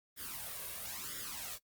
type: noise with flanger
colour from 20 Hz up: white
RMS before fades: -43 dBFS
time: 0.16-1.59 s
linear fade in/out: 50 ms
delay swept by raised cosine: 0.57 to 1.87 ms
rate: 1 Hz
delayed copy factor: +0.75
effects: noise-tail reverb RT60 0.1 s tail -21 dB re dry + Opus 32 kbps